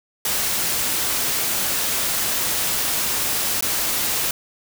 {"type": "noise with dropouts", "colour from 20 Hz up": "white", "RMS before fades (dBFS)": -22, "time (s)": [0.25, 4.31], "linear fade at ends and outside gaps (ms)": 2, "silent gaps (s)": [3.609, 3.624], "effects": []}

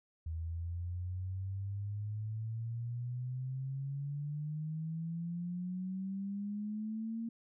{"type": "exponential sweep", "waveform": "sine", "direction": "up", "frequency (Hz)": [80, 230.8], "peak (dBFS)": -36, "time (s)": [0.26, 7.29], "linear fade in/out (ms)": 5, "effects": []}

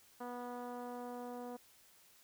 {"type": "tone with low-pass filter sweep", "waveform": "10% pulse", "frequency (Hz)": 244.5, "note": "B3", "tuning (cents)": -17, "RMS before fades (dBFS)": -45, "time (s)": [0.2, 1.57], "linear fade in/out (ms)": 10, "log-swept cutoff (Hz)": [1100, 660], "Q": 0.94, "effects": ["white hiss -65 dBFS RMS until 2.23 s"]}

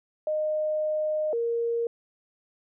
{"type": "tone pair in turn", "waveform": "sine", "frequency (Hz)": [615, 466.6], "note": ["D#5", "A#4"], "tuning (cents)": [-20, 2], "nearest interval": "perfect fourth", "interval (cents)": 478, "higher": "first", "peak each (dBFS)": -24, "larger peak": "neither", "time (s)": [[0.27, 1.33], [1.33, 1.87]], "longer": "first", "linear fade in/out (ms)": 2, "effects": []}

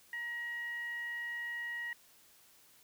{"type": "tone with frequency modulation", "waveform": "sine", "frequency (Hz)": 1900, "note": "A#6", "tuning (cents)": 33, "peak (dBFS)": -37, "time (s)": [0.13, 1.93], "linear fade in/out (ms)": 2, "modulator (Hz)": 968, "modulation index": 0.23, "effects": ["white hiss -63 dBFS RMS until 2.83 s"]}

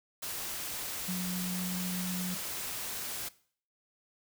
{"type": "tone in noise", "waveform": "sine", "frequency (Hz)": 182.1, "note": "F#3", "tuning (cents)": -27, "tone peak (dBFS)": -32, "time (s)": [1.08, 2.35], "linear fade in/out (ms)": 10, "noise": "white", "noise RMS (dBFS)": -38, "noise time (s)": [0.22, 3.29], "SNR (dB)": 3, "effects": ["noise-tail reverb RT60 0.5 s tail -19 dB re dry"]}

